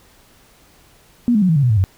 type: tone with pitch steps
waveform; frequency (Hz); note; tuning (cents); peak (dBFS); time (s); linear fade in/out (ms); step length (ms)
sine; 240 / 210.1 / 184 / 161.11 / 141.07 / 123.52 / 108.15 / 94.7; B3 / G#3 / F#3 / E3 / C#3 / B2 / A2 / F#2; -49 / +20 / -9 / -39 / +31 / +1 / -29 / +41; -11; 1.28-1.84; 0; 70
effects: pink hiss -51 dBFS RMS until 1.97 s